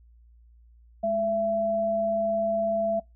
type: tone pair together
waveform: sine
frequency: 209.3 / 669.1 Hz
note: G#3 / E5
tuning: +14 / +26 cents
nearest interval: octave + minor sixth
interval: 2012 cents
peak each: -33 / -23 dBFS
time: 1.03-3 s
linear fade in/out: 10 ms
effects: noise-tail reverb RT60 0.2 s tail -24 dB re dry + added 58 Hz sine -52 dBFS peak until 3.15 s